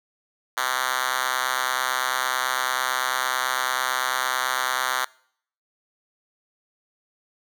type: tone with high-pass filter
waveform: 5% pulse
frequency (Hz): 129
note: C3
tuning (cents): -24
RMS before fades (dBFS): -25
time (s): 0.57-5.05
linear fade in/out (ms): 2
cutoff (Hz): 1200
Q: 1.1
effects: noise-tail reverb RT60 0.6 s tail -23 dB re dry